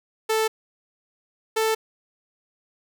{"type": "tone pair in turn", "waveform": "sawtooth", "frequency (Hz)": [440, 441.7], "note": ["A4", "A4"], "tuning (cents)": [0, 7], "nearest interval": "unison", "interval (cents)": 7, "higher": "second", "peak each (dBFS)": -16, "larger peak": "neither", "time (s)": [[0.29, 0.48], [1.56, 1.75]], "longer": "neither", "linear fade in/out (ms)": 10, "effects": []}